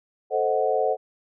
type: chord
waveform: sine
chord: A diminished seventh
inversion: none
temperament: equal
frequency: 440 / 523.3 / 622.3 / 740 Hz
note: A4 / C5 / Eb5 / Gb5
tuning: 0 / 0 / 0 / 0 cents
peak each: -25 / -25 / -27 / -25 dBFS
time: 0.3-0.97 s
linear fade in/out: 50 ms
effects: none